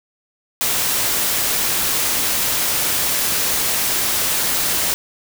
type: noise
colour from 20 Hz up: white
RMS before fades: -19 dBFS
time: 0.61-4.94 s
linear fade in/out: 0 ms
effects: none